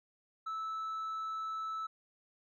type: tone with hard clipping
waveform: triangle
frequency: 1310 Hz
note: E6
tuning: 11 cents flat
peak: -35 dBFS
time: 0.46-1.87 s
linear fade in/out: 10 ms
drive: 1 dB
effects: none